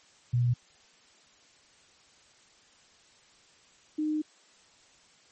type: tone pair in turn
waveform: sine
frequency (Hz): 121.6 / 306.4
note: B2 / D#4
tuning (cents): -26 / -27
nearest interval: octave + major third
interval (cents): 1599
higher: second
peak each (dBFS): -22 / -26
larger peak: first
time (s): 0.33-0.54 / 3.98-4.22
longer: second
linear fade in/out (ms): 10
effects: white hiss -60 dBFS RMS until 5.31 s + MP3 32 kbps